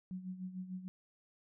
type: tone with tremolo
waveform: sine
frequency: 184.8 Hz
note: F#3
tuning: 2 cents flat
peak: -38 dBFS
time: 0.11-0.88 s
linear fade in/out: 0 ms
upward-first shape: sine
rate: 6.7 Hz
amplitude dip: 70%
effects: none